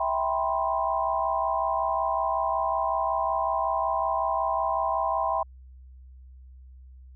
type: chord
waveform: sine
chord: C major seventh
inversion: first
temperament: just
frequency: 654.1 / 784.9 / 981.1 / 1046.5 Hz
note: E5 / G5 / B5 / C6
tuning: -14 / +2 / -12 / 0 cents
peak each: -29 dBFS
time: 0-5.43 s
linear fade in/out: 5 ms
effects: added 64 Hz sine -45 dBFS peak until 7.15 s